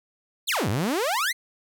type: exponential two-way sweep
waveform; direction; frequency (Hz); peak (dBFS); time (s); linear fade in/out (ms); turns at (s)
sawtooth; down then up; 4621 to 91.4 to 2170; -19; 0.47-1.33; 20; 0.69
effects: none